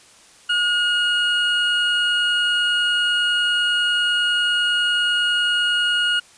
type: tone pair together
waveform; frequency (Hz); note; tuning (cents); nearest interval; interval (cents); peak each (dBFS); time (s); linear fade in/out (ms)
triangle; 1438 / 2876; F#6 / F#7; -50 / -50; octave; 1200; -18; 0.49-6.2; 10
effects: white hiss -49 dBFS RMS until 6.37 s + resampled to 22050 Hz